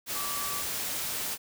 sine tone in noise, 1156 Hz, D6, 28 cents flat, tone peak -37 dBFS, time 0.13-0.64 s, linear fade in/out 50 ms, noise white, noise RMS -33 dBFS, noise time 0.06-1.38 s, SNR -7 dB, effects none

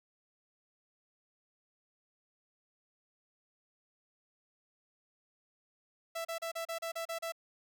sawtooth tone bursts, 663 Hz, E5, 10 cents sharp, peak -32 dBFS, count 9, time 6.15-7.322 s, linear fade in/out 10 ms, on 100 ms, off 34 ms, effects none

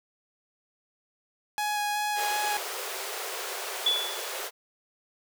sawtooth tone with vibrato, 834 Hz, G#5, 7 cents sharp, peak -23 dBFS, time 1.58-2.57 s, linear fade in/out 0 ms, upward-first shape square, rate 2.7 Hz, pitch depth 8 cents each way
pink high-pass noise, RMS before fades -35 dBFS, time 2.15-4.51 s, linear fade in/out 50 ms, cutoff 370 Hz, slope 96 dB/octave
sine tone with exponential decay, 3437 Hz, A7, 41 cents flat, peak -19 dBFS, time 3.86-4.42 s, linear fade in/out 5 ms, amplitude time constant 120 ms
effects none

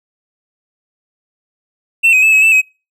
triangle tone with pitch steps, 2697 / 2522 / 2615 / 2559 / 2648 / 2539 Hz, E7 / D#7 / E7 / D#7 / E7 / D#7, +39 / +23 / -15 / +48 / +7 / +34 cents, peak -5 dBFS, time 2.03-2.618 s, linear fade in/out 20 ms, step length 98 ms, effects noise-tail reverb RT60 0.3 s tail -26 dB re dry

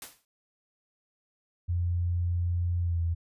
white noise with exponential decay, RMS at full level -38 dBFS, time 0.02-0.25 s, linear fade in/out 1 ms, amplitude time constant 50 ms
sine tone with pitch glide, 87.31 to 84.14 Hz, F2 to E2, 0 to +36 cents, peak -25 dBFS, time 1.68-3.15 s, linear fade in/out 20 ms, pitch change -64 cents, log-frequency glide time 2.81-3 s
effects resampled to 32000 Hz

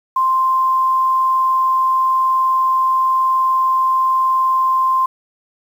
sine tone with quantisation, 1046.5 Hz, C6, in tune, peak -12 dBFS, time 0.16-5.06 s, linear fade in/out 5 ms, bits 7, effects none

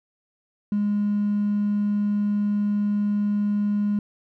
triangle tone with hard clipping, 206.2 Hz, G#3, 12 cents flat, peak -20 dBFS, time 0.72-3.99 s, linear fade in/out 2 ms, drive 3 dB, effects none

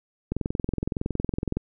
click train, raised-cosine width 3 ms, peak -13 dBFS, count 28, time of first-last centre 0.32-1.57 s, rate 21.6 Hz, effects none

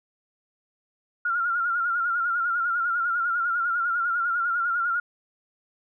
sine tone with vibrato, 1396.9 Hz, F6, in tune, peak -22 dBFS, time 1.25-5 s, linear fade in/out 5 ms, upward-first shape sine, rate 10 Hz, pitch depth 68 cents each way, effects none

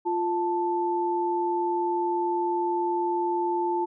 sine tone pair together, 349.2 / 880 Hz, F4 / A5, 0 / 0 cents, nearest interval octave + major third, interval 1600 cents, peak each -26 dBFS, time 0.05-3.86 s, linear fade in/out 20 ms, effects none

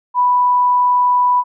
sine tone, 987.8 Hz, B5, in tune, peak -10 dBFS, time 0.14-1.44 s, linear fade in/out 50 ms, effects none

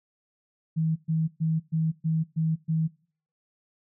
sine tone bursts, 160.3 Hz, E3, 48 cents flat, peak -22 dBFS, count 7, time 0.76-2.88 s, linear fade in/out 20 ms, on 200 ms, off 120 ms, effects noise-tail reverb RT60 0.5 s tail -23 dB re dry

